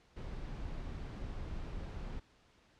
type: noise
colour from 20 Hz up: brown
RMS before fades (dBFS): -42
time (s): 0.16-2.2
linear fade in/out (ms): 10
effects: pink hiss -67 dBFS RMS until 2.79 s + low-pass 5000 Hz 12 dB/octave